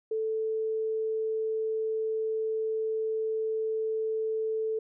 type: tone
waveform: sine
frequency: 440 Hz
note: A4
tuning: in tune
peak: -27 dBFS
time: 0.11-4.79 s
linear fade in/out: 5 ms
effects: none